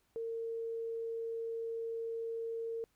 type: tone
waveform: sine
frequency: 456.7 Hz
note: A#4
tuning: 36 cents flat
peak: -36 dBFS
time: 0.16-2.84 s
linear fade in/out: 0 ms
effects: pink hiss -75 dBFS RMS until 2.95 s